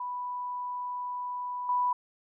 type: tone with level steps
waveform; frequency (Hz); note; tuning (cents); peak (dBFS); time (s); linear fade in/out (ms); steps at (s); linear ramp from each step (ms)
sine; 987.8; B5; 0; -32 / -24; 0-1.93; 5; 1.69; 2
effects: none